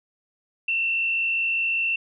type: tone with frequency modulation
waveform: sine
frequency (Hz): 2700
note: E7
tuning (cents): +41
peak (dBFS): -21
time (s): 0.68-1.96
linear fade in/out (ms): 5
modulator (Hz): 54.8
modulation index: 0.82
effects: none